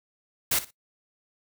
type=noise with echo; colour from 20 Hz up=white; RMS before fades=-24 dBFS; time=0.51-0.59 s; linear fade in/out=5 ms; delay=59 ms; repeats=2; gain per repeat=-15 dB; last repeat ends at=0.708 s; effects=noise-tail reverb RT60 0.1 s tail -19 dB re dry